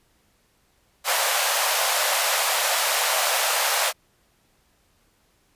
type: high-pass noise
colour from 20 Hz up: pink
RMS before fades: -22 dBFS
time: 1.04-3.93 s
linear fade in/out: 50 ms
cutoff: 550 Hz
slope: 48 dB/octave
effects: pink hiss -64 dBFS RMS until 5.55 s + resampled to 32000 Hz